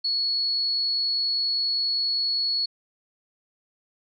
sine tone, 4375 Hz, C#8, 24 cents flat, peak -22 dBFS, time 0.04-2.66 s, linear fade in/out 10 ms, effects none

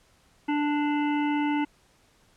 harmonic tone, 294.2 Hz, D4, 3 cents sharp, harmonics 1 / 3 / 5 / 7 / 9 / 10, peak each -24 / -30 / -39 / -37 / -41 / -45 dBFS, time 0.48-1.65 s, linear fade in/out 10 ms, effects pink hiss -62 dBFS RMS until 2.36 s + low-pass 10000 Hz 12 dB/octave

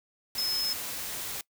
sine tone in noise, 5180 Hz, E8, 31 cents flat, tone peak -27 dBFS, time 0.38-0.73 s, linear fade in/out 2 ms, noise white, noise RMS -36 dBFS, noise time 0.35-1.41 s, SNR +6 dB, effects noise-tail reverb RT60 0.1 s tail -22 dB re dry

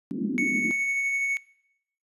white band-pass noise, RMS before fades -29 dBFS, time 0.11-0.71 s, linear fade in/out 0 ms, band 190 to 310 Hz, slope 48 dB/octave
triangle tone with tremolo, 2217 Hz, C#7, in tune, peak -21 dBFS, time 0.38-1.37 s, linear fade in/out 0 ms, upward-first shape sine, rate 12 Hz, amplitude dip 25%
effects noise-tail reverb RT60 0.8 s tail -22 dB re dry + resampled to 32000 Hz

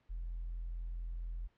triangle tone with tanh clipping, 42.19 Hz, E1, 41 cents sharp, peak -38 dBFS, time 0.09-1.48 s, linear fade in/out 20 ms, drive 5 dB, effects pink hiss -75 dBFS RMS until 1.57 s + low-pass 3000 Hz 12 dB/octave

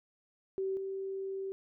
sine tone pair in turn, 384.1 / 386.8 Hz, G4 / G4, -35 / -23 cents, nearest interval unison, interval 12 cents, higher second, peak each -31 / -35 dBFS, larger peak first, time 0.58-0.77 / 0.77-1.52 s, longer second, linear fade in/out 0 ms, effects none

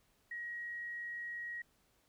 sine tone, 1897 Hz, A#6, 30 cents sharp, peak -40 dBFS, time 0.31-1.62 s, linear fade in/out 5 ms, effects pink hiss -73 dBFS RMS until 2.08 s

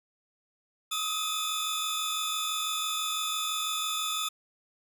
sawtooth tone cluster, 1231 / 1277 / 3521 Hz, D#6 / D#6 / A7, -19 / +45 / 0 cents, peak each -35 / -31 / -28 dBFS, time 0.91-4.29 s, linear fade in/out 10 ms, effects none

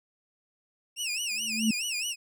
20% pulse tone with vibrato, 2670 Hz, E7, 22 cents sharp, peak -24 dBFS, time 0.96-2.16 s, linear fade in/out 50 ms, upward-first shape sine, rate 4.7 Hz, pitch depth 180 cents each way
sine tone with exponential growth, 221.2 Hz, A3, 9 cents sharp, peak -19 dBFS, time 1.31-1.71 s, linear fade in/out 5 ms, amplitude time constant 85 ms
effects none

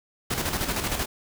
pink noise with tremolo, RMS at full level -26 dBFS, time 0.3-1.06 s, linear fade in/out 10 ms, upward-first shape square, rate 13 Hz, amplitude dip 50%, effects none

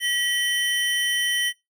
square tone pair together, 1933 / 3068 Hz, B6 / G7, -38 / -38 cents, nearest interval minor sixth, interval 800 cents, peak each -25 dBFS, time 0-1.53 s, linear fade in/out 50 ms, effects noise-tail reverb RT60 0.2 s tail -20 dB re dry

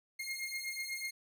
sawtooth beating tone pair, 2133 / 2141.1 Hz, C7 / C7, +33 / +39 cents, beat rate 8.1 Hz, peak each -37 / -38 dBFS, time 0.19-1.11 s, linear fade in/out 10 ms, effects none

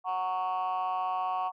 sine chord, F# major, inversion none, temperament just, 740 / 925 / 1110 Hz, F#5 / A#5 / C#6, 0 / -14 / +2 cents, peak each -29 / -33 / -31 dBFS, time 0.04-1.52 s, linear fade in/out 50 ms, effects tanh soft clip ceiling -24 dBFS

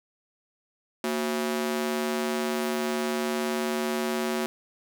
sawtooth ring-modulated tone, 300.1 Hz, D4, 38 cents sharp, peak -19 dBFS, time 1.04-4.46 s, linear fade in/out 0 ms, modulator 70.3 Hz, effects none

